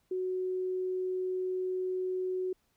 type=tone; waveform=sine; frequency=370 Hz; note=F#4; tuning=in tune; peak=-30 dBFS; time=0.11-2.53 s; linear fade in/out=5 ms; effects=pink hiss -74 dBFS RMS until 2.76 s